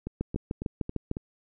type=two click trains; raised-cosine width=3 ms; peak=-16 / -20 dBFS; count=7 / 5; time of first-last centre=0.21-1.114 / 0.07-1.169 s; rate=6.64 / 3.64 Hz; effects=none